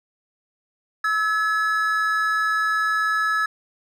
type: tone pair together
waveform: triangle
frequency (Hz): 1302 / 1700.8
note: E6 / G#6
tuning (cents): -22 / +41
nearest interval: perfect fourth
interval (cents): 463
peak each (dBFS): -20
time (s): 1.04-3.46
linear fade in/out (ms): 5
effects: none